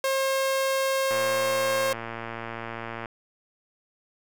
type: tone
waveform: sawtooth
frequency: 536 Hz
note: C5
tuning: 42 cents sharp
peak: -19 dBFS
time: 0.04-1.93 s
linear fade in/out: 2 ms
type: click train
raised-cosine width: 0.5 ms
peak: -19 dBFS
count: 225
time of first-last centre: 1.11-3.058 s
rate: 115 Hz
effects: none